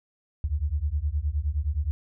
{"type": "beating tone pair", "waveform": "sine", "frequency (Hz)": [69.3, 78.9], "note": ["C#2", "D#2"], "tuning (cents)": [0, 25], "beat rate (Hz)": 9.6, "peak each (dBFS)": [-27, -27], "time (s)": [0.44, 1.91], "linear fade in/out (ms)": 0, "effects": []}